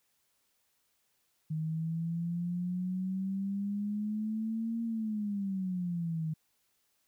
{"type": "exponential two-way sweep", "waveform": "sine", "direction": "up then down", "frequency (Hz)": [155.56, 231.3, 155.56], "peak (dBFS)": -31, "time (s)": [1.5, 6.34], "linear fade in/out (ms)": 10, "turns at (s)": 4.83, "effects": ["white hiss -75 dBFS RMS until 7.07 s"]}